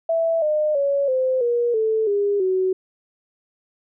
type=tone with pitch steps; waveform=sine; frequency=659.3 / 608.1 / 560.8 / 517.3 / 477.1 / 440 / 405.8 / 374.3 Hz; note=E5 / D#5 / C#5 / C5 / A#4 / A4 / G#4 / F#4; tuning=0 / -40 / +20 / -20 / +40 / 0 / -40 / +20 cents; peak=-17 dBFS; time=0.09-2.73 s; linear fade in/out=5 ms; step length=330 ms; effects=none